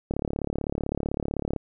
click train, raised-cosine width 2 ms, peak -14 dBFS, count 53, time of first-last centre 0.11-1.563 s, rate 35.8 Hz, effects none

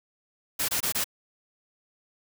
white noise bursts, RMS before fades -27 dBFS, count 4, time 0.59-1.043 s, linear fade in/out 10 ms, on 96 ms, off 23 ms, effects none

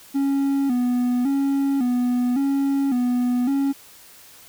triangle tone with vibrato, 260.8 Hz, C4, 5 cents flat, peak -16 dBFS, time 0.14-3.73 s, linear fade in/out 20 ms, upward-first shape square, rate 0.9 Hz, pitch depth 100 cents each way, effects white hiss -47 dBFS RMS until 4.48 s

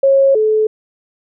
sine tone pair in turn, 545 / 432.6 Hz, C#5 / A4, -29 / -29 cents, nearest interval major third, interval 400 cents, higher first, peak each -7 / -10 dBFS, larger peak first, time 0.03-0.35 / 0.35-0.67 s, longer neither, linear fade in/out 5 ms, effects none

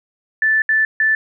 sine tone bursts at uneven times, 1757 Hz, A6, 3 cents flat, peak -12 dBFS, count 3, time 0.42-0.62 / 0.69-0.85 / 1-1.15 s, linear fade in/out 2 ms, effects none

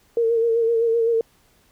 sine tone with vibrato, 459.6 Hz, A#4, 25 cents flat, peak -16 dBFS, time 0.17-1.21 s, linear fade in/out 2 ms, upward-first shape sine, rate 7.8 Hz, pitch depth 38 cents each way, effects pink hiss -59 dBFS RMS until 1.71 s

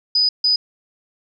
sine tone bursts at uneven times, 4978 Hz, D#8, in tune, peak -13 dBFS, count 2, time 0.15-0.29 / 0.44-0.56 s, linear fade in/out 5 ms, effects none

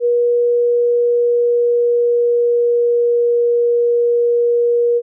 sine tone with pitch glide, 480 to 475.9 Hz, B4 to A#4, -49 to +36 cents, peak -11 dBFS, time 0-5.02 s, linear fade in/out 50 ms, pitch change -15 cents, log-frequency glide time 0.41-3.4 s, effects none

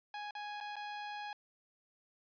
sawtooth tone with dropouts, 830.6 Hz, G#5, in tune, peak -37 dBFS, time 0.14-1.33 s, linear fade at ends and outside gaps 2 ms, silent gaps 0.309-0.351 / 0.603-0.609 / 0.757-0.765 s, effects resampled to 11025 Hz

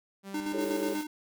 sawtooth tone with pitch glide, 196 to 201.4 Hz, G3 to G3, 0 to +47 cents, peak -36 dBFS, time 0.23-1.03 s, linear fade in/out 50 ms, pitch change +47 cents, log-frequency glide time 0.34-0.59 s
square tone with tremolo, 303.7 Hz, D#4, 42 cents flat, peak -31 dBFS, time 0.34-1.07 s, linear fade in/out 5 ms, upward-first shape square, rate 8.2 Hz, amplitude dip 50%
sine chord, A dominant seventh, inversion second, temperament equal, 329.6 / 392 / 440 / 554.4 Hz, E4 / G4 / A4 / C#5, 0 / 0 / 0 / 0 cents, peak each -36 dBFS, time 0.53-0.95 s, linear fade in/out 20 ms
white noise, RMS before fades -46 dBFS, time 0.6-1.04 s, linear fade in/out 10 ms
effects none

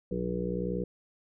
harmonic tone, 60.6 Hz, B1, 32 cents flat, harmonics 1 / 2 / 3 / 5 / 6 / 7 / 8, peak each -40 / -42 / -33 / -40 / -39 / -37 / -36 dBFS, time 0.11-0.84 s, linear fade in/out 5 ms, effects none

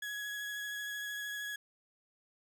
35% pulse tone with vibrato, 1674 Hz, G#6, 13 cents sharp, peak -36 dBFS, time 0.02-1.56 s, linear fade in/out 5 ms, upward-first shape triangle, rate 13 Hz, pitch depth 15 cents each way, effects none

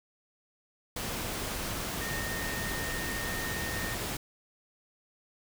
sine tone in noise, 1840 Hz, A#6, 23 cents flat, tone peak -37 dBFS, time 2.01-3.95 s, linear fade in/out 5 ms, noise pink, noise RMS -35 dBFS, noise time 0.96-4.17 s, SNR -5 dB, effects none

